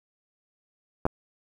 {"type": "clicks", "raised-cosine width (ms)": 1, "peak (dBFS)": -10, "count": 2, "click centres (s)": [1.054, 1.065], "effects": ["8-bit"]}